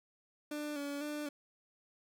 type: tone with vibrato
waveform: 30% pulse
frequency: 291 Hz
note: D4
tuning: 16 cents flat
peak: -35 dBFS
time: 0.51-1.29 s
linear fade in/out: 5 ms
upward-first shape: square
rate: 2 Hz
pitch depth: 37 cents each way
effects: none